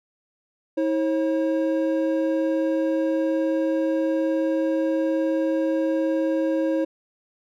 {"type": "tone pair together", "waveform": "triangle", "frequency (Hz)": [321.1, 540], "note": ["E4", "C#5"], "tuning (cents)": [-45, -45], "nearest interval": "major sixth", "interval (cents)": 900, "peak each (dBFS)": [-20, -22], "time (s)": [0.77, 6.85], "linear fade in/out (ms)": 10, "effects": []}